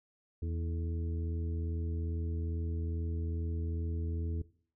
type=harmonic tone with a mistuned harmonic; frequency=82.41 Hz; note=E2; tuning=in tune; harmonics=1 / 2 / 3 / 4 / 5; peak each=-33 / -47 / -46 / -47 / -49 dBFS; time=0.42-4.42 s; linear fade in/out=5 ms; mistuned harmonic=5; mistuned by=+72 cents; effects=noise-tail reverb RT60 0.5 s tail -18 dB re dry